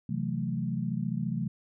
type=chord; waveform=sine; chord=F# half-diminished seventh; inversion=second; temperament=equal; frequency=130.81 / 164.81 / 185 / 220 Hz; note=C3 / E3 / F#3 / A3; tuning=0 / 0 / 0 / 0 cents; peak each=-34 dBFS; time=0.09-1.48 s; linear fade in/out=5 ms; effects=none